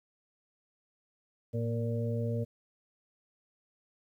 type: harmonic tone with a mistuned harmonic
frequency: 116.5 Hz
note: A#2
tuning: 1 cent flat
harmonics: 1 / 2 / 4 / 5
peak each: -31 / -37 / -37 / -41 dBFS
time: 1.53-2.45 s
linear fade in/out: 20 ms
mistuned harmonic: 1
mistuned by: -47 cents
effects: 11-bit